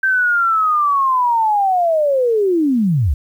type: linear sweep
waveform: sine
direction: down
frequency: 1568 to 58 Hz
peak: -12 dBFS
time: 0.03-3.14 s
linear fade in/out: 5 ms
effects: 8-bit